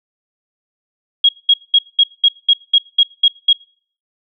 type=tone bursts; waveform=sine; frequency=3293 Hz; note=G#7; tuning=15 cents flat; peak=-6 dBFS; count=10; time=1.24-3.53 s; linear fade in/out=5 ms; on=49 ms; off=200 ms; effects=noise-tail reverb RT60 0.5 s tail -26 dB re dry